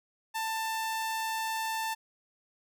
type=tone; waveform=sawtooth; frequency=889 Hz; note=A5; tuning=18 cents sharp; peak=-27 dBFS; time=0.34-1.95 s; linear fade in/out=20 ms; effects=none